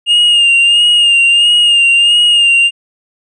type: tone with vibrato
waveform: triangle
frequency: 2826 Hz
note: F7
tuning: 20 cents sharp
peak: -4 dBFS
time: 0.06-2.71 s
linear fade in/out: 50 ms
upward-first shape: sine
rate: 1.5 Hz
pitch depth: 38 cents each way
effects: resampled to 22050 Hz